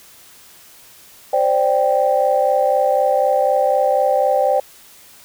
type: chord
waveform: sine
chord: C suspended second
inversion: none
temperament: equal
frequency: 523.3 / 587.3 / 784 Hz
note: C5 / D5 / G5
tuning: 0 / 0 / 0 cents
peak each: -17 dBFS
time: 1.33-4.6 s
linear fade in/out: 5 ms
effects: tanh soft clip ceiling -3 dBFS + white hiss -45 dBFS RMS until 5.24 s